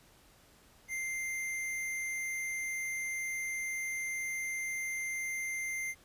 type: tone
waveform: square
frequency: 2093 Hz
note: C7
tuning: in tune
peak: -35 dBFS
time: 0.88-5.95 s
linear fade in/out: 50 ms
effects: pink hiss -62 dBFS RMS until 6.04 s + resampled to 32000 Hz